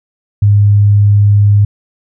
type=tone; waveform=sine; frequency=102.5 Hz; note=G#2; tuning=22 cents flat; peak=-4 dBFS; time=0.42-1.65 s; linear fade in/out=5 ms; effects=none